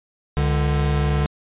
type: tone pair together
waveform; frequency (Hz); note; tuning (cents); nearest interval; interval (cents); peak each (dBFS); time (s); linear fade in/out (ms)
square; 69.3 / 146.84; C#2 / D3; 0 / 0; octave + minor second; 1300; -21 / -21; 0.37-1.26; 0
effects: resampled to 8000 Hz